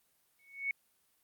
sine tone with exponential growth, 2217 Hz, C#7, in tune, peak -28 dBFS, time 0.39-0.71 s, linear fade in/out 2 ms, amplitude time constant 69 ms, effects white hiss -73 dBFS RMS until 1.23 s + Opus 32 kbps

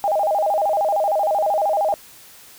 sine tone with vibrato, 710 Hz, F5, 28 cents sharp, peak -16 dBFS, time 0.04-1.94 s, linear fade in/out 0 ms, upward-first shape square, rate 13 Hz, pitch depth 220 cents each way, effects white hiss -45 dBFS RMS until 2.58 s

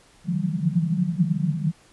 white band-pass noise, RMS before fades -23 dBFS, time 0.24-1.72 s, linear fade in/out 50 ms, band 150 to 190 Hz, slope 96 dB/octave, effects pink hiss -55 dBFS RMS until 1.92 s + resampled to 24000 Hz

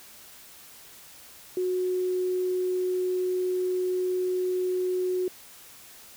sine tone, 366.2 Hz, F#4, 18 cents flat, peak -24 dBFS, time 1.57-5.28 s, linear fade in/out 2 ms, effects white hiss -49 dBFS RMS until 6.16 s

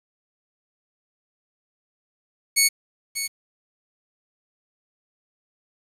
10% pulse tone with echo, 2217 Hz, C#7, in tune, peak -6 dBFS, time 2.56-2.69 s, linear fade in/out 20 ms, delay 590 ms, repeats 1, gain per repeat -10 dB, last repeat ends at 3.28 s, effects resampled to 32000 Hz + 8-bit

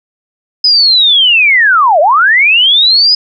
sine linear two-way sweep, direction down then up, 5060 to 567 to 5060 Hz, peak -4 dBFS, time 0.64-3.15 s, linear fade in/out 5 ms, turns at 2 s, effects none

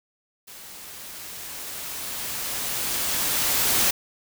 white noise with level ramp, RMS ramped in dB -43 to -20 dBFS, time 0.47-3.91 s, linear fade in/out 10 ms, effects none

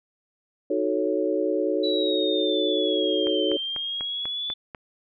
sine chord, D# half-diminished seventh, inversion none, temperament equal, 311.1 / 370 / 440 / 554.4 Hz, D#4 / F#4 / A4 / C#5, 0 / 0 / 0 / 0 cents, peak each -27 dBFS, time 0.7-3.57 s, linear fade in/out 5 ms
sine exponential two-way sweep, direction down then up, 3951 to 3100 to 3484 Hz, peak -27 dBFS, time 1.83-4.54 s, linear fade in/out 10 ms, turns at 3.43 s
click train, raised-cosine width 0.5 ms, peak -21 dBFS, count 7, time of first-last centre 3.27-4.748 s, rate 4.06 Hz
effects none

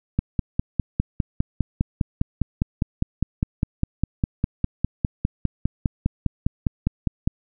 click train, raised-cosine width 5 ms, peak -7 dBFS, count 36, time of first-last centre 0.19-7.275 s, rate 4.94 Hz, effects none

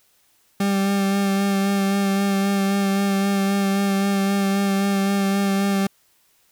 40% pulse tone with vibrato, 197.2 Hz, G3, 11 cents sharp, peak -17 dBFS, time 0.6-5.87 s, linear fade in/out 5 ms, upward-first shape sine, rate 3.8 Hz, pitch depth 19 cents each way, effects white hiss -61 dBFS RMS until 6.51 s

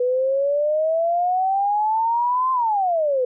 sine exponential two-way sweep, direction up then down, 490 to 1048 to 490 Hz, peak -17 dBFS, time 0-3.25 s, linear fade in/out 5 ms, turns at 2.52 s, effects none

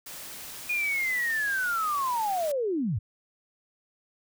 white noise, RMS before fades -41 dBFS, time 0.06-2.52 s, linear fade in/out 5 ms
sine linear sweep, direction down, 2468 to 82.41 Hz, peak -25 dBFS, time 0.69-2.99 s, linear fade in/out 10 ms
effects none

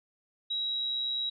sine tone, 3857 Hz, B7, 42 cents flat, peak -29 dBFS, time 0.5-1.3 s, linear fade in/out 10 ms, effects none

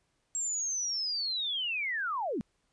sine linear sweep, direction down, 7590 to 180 Hz, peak -30 dBFS, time 0.35-2.41 s, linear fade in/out 0 ms, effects pink hiss -75 dBFS RMS until 2.72 s + resampled to 22050 Hz

